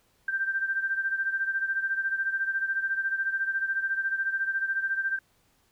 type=beating tone pair; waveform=sine; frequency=1568 / 1582 Hz; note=G6 / G6; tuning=0 / +15 cents; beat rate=14 Hz; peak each=-27 / -32 dBFS; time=0.28-5.19 s; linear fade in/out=5 ms; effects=pink hiss -67 dBFS RMS until 5.71 s